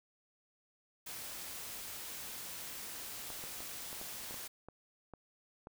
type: noise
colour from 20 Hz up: white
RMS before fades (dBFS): -45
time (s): 1.06-4.48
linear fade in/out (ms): 10
type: clicks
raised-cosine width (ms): 1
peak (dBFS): -34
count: 10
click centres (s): 3.303 / 3.439 / 3.605 / 3.929 / 4.014 / 4.309 / 4.342 / 4.686 / 5.137 / 5.671
effects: none